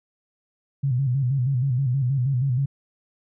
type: tone with vibrato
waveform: sine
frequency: 130.7 Hz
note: C3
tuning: 1 cent flat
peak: -19 dBFS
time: 0.83-2.66 s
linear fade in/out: 10 ms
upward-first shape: square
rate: 6.3 Hz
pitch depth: 100 cents each way
effects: none

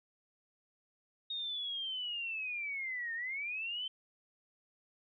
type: linear two-way sweep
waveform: sine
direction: down then up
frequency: 3729 to 1806 to 3104 Hz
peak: -36 dBFS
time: 1.3-3.88 s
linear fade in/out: 5 ms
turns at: 3.14 s
effects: none

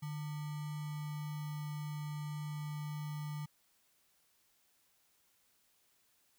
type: tone with sample-and-hold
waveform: sine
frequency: 149.7 Hz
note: D3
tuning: 33 cents sharp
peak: -38 dBFS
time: 0.02-3.46 s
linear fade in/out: 10 ms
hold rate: 1050 Hz
effects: white hiss -73 dBFS RMS until 6.38 s

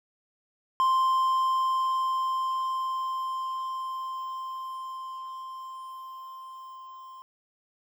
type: tone with level ramp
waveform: triangle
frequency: 1046.5 Hz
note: C6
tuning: in tune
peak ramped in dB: -18 to -41 dBFS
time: 0.8-7.22 s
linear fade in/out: 0 ms
effects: 10-bit

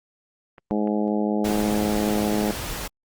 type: clicks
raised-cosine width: 0.5 ms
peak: -28 dBFS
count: 3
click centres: 0.582 / 0.874 / 1.517 s
type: harmonic tone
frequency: 105.2 Hz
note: G#2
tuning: 23 cents sharp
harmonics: 2 / 3 / 4 / 5 / 6 / 7 / 8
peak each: -23 / -27 / -29 / -31 / -33 / -34 / -35 dBFS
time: 0.71-2.51 s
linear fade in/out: 0 ms
type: noise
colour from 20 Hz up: pink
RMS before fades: -31 dBFS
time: 1.44-2.88 s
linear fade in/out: 10 ms
effects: Opus 32 kbps

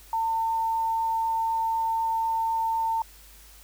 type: tone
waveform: sine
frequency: 902 Hz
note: A5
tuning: 43 cents sharp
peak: -23 dBFS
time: 0.13-3.02 s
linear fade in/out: 2 ms
effects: added 50 Hz sine -51 dBFS peak until 3.63 s + white hiss -52 dBFS RMS until 3.63 s

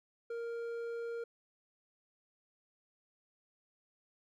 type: tone with hard clipping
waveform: sine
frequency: 466.2 Hz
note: A#4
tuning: in tune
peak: -39 dBFS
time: 0.3-1.24 s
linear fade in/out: 5 ms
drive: 6 dB
effects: none

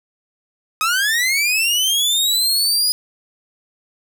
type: linear sweep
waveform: sawtooth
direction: up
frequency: 1244.5 to 4978 Hz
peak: -12 dBFS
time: 0.81-2.92 s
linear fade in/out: 0 ms
effects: none

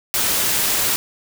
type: noise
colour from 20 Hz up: white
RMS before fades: -19 dBFS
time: 0.14-0.96 s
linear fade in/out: 0 ms
effects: none

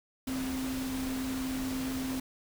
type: tone in noise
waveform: sine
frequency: 261.6 Hz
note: C4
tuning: in tune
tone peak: -32 dBFS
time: 0.27-2.2 s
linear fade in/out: 5 ms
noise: pink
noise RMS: -40 dBFS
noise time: 0.27-2.2 s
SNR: +5 dB
effects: none

